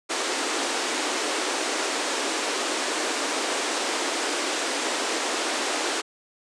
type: band-pass noise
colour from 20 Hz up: pink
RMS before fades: -27 dBFS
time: 0.09-6.02 s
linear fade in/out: 20 ms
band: 280 to 9000 Hz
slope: 48 dB/octave
effects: none